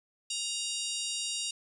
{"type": "harmonic tone with a mistuned harmonic", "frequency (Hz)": 940, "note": "A#5", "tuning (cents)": 14, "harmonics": [3, 4, 5, 6, 7, 8, 9, 10], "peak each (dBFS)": [-38, -39, -40, -41, -41, -42, -43, -43], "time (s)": [0.3, 1.51], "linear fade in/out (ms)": 5, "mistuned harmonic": 7, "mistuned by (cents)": 69, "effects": ["11-bit"]}